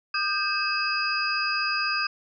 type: tone cluster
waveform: sine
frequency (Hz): 1212 / 1572 / 2584 / 4908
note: D#6 / G6 / E7 / D#8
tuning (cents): -46 / +4 / -35 / -25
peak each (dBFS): -29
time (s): 0.14-2.07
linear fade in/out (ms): 5
effects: none